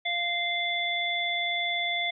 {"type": "harmonic tone", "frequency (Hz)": 694, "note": "F5", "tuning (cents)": -11, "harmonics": [1, 3, 5], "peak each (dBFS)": [-33, -29, -30], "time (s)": [0.05, 2.11], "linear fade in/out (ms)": 10, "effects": []}